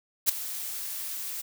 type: noise with ADSR envelope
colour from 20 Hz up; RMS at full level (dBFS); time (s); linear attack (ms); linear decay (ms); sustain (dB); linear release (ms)
blue; -19; 0.26-1.42; 32; 6; -16; 15
effects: none